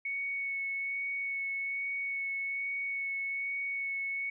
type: tone with vibrato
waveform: sine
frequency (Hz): 2217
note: C#7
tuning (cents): 0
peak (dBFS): -32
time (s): 0.05-4.3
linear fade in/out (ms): 5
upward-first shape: sine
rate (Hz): 1.2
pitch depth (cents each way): 11
effects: none